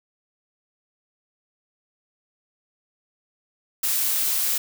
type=noise; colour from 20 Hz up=blue; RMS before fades=-23 dBFS; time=3.83-4.58 s; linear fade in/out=5 ms; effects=none